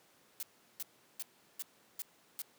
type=noise bursts; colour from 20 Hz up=blue; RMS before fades=-40 dBFS; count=6; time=0.4-2.418 s; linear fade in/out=0 ms; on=28 ms; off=370 ms; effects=pink hiss -66 dBFS RMS until 2.58 s + high-pass 200 Hz 12 dB/octave